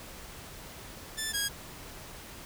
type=tone pair in turn; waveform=10% pulse; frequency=1760 / 1641.2 Hz; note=A6 / G#6; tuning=0 / -21 cents; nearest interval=minor second; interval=121 cents; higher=first; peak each=-23 / -20 dBFS; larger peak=second; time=1.17-1.33 / 1.33-1.49 s; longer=neither; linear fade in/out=20 ms; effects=pink hiss -46 dBFS RMS until 2.45 s